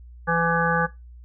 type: harmonic tone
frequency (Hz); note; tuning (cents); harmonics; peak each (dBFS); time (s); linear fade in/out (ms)
167.7; E3; +30; 1 / 3 / 5 / 7 / 9 / 10; -26 / -26 / -26 / -26 / -26 / -26; 0.27-0.87; 20
effects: noise-tail reverb RT60 0.2 s tail -17 dB re dry + added 60 Hz sine -41 dBFS peak until 1.24 s